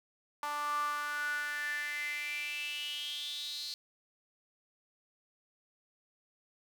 sawtooth tone with high-pass filter sweep, 293.7 Hz, D4, in tune, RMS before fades -37 dBFS, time 0.43-3.74 s, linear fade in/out 0 ms, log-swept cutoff 1000 to 4300 Hz, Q 8.7, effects none

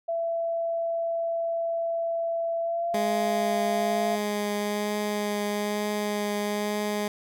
sine tone with pitch glide, 669 to 685.4 Hz, E5 to F5, +25 to -33 cents, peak -25 dBFS, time 0.08-4.16 s, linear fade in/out 10 ms, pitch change +42 cents, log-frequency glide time 2.61-2.93 s
15% pulse tone with vibrato, 207.7 Hz, G#3, in tune, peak -20 dBFS, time 2.94-7.08 s, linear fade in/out 2 ms, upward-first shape triangle, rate 1.1 Hz, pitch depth 12 cents each way
effects none

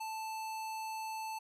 square tone, 880 Hz, A5, in tune, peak -39 dBFS, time 0-1.39 s, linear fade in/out 10 ms, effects resampled to 32000 Hz

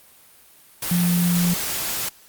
sine tone in noise, 174.61 Hz, F3, in tune, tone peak -17 dBFS, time 0.91-1.54 s, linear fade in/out 5 ms, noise white, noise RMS -26 dBFS, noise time 0.82-2.09 s, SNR +6 dB, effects white hiss -51 dBFS RMS until 2.28 s + Opus 32 kbps

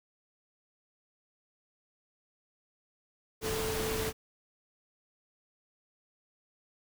sine tone in noise, 440 Hz, A4, in tune, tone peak -34 dBFS, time 3.41-4.13 s, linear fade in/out 50 ms, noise pink, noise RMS -35 dBFS, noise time 3.41-4.13 s, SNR -2 dB, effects none

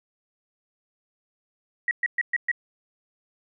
sine tone bursts, 1915 Hz, A#6, 46 cents sharp, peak -20 dBFS, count 5, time 1.88-2.515 s, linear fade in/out 2 ms, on 31 ms, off 120 ms, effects 10-bit

